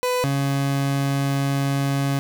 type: tone pair in turn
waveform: 30% pulse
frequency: 499 / 138.74 Hz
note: B4 / C#3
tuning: +18 / +2 cents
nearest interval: octave + minor seventh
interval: 2216 cents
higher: first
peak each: -17 dBFS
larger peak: neither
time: 0.03-0.24 / 0.24-2.19 s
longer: second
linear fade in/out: 0 ms
effects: none